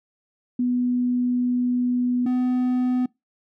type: tone pair in turn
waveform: sine / triangle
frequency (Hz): 246.9 / 251.1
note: B3 / B3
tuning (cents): 0 / +29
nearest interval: unison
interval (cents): 29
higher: second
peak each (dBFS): -19 / -17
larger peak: second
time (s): 0.59-2.26 / 2.26-3.06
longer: first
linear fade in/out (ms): 5
effects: noise-tail reverb RT60 0.2 s tail -24 dB re dry